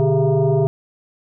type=tone with frequency modulation; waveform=sine; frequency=123.47 Hz; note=B2; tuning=in tune; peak=-13 dBFS; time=0-0.67 s; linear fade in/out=0 ms; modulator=271 Hz; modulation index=1.7; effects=none